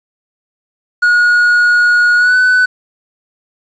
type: tone with pitch glide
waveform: triangle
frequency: 1447 to 1499.8 Hz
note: F#6 to F#6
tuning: -39 to +23 cents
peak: -5 dBFS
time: 1.02-2.66 s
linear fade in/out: 10 ms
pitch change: +62 cents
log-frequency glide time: 2.17-2.36 s
effects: resampled to 16000 Hz + 7-bit